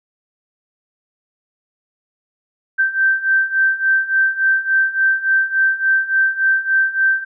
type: beating tone pair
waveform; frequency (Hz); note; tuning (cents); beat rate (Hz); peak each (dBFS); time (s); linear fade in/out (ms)
sine; 1558 / 1561.5; G6 / G6; -11 / -7; 3.5; -18 / -15; 2.78-7.25; 20
effects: none